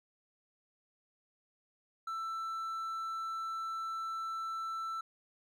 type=tone; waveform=triangle; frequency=1330 Hz; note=E6; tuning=15 cents sharp; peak=-34 dBFS; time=2.07-5.01 s; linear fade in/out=5 ms; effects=none